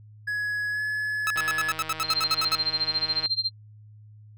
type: tone with pitch glide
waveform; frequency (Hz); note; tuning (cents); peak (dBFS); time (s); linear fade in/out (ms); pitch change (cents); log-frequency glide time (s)
triangle; 1680 to 1705.4; G#6 to G#6; +19 to +45; -24; 0.27-1.72; 10; +26; 0.71-0.81
type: tone bursts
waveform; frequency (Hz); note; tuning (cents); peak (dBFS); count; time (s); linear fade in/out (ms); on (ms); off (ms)
sawtooth; 1298; E6; -27; -20; 13; 1.27-2.551; 0; 33; 71
type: click train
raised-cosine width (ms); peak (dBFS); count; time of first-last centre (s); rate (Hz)
0.3; -21; 301; 1.36-3.259; 158
type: tone with tremolo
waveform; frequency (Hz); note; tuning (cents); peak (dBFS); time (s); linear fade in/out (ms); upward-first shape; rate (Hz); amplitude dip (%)
sine; 4164; C8; -9; -20; 2.02-3.51; 50; sine; 14; 95
effects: added 106 Hz sine -46 dBFS peak until 4.37 s